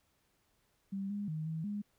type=tone with pitch steps; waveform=sine; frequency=195.6 / 204.1 / 156.3 / 160.2 / 205.8 Hz; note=G3 / G#3 / D#3 / E3 / G#3; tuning=-4 / -30 / +8 / -49 / -16 cents; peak=-35 dBFS; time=0.92-1.82 s; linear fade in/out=10 ms; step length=180 ms; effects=pink hiss -75 dBFS RMS until 1.98 s